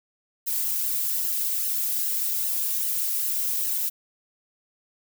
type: noise with flanger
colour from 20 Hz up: violet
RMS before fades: -26 dBFS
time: 0.46-3.9 s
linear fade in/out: 20 ms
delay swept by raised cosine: 0.85 to 2.85 ms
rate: 2.5 Hz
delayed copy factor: -0.6
effects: none